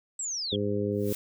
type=linear sweep; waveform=sine; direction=down; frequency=7902 to 3136 Hz; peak=-30 dBFS; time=0.19-0.56 s; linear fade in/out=5 ms
type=harmonic tone; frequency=102.5 Hz; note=G#2; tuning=22 cents flat; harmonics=1 / 2 / 3 / 4 / 5; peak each=-33 / -32 / -34 / -30 / -34 dBFS; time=0.52-1.13 s; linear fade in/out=5 ms
type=noise with exponential growth; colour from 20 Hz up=blue; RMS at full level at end=-33 dBFS; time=0.92-1.15 s; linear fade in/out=2 ms; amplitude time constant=49 ms
effects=none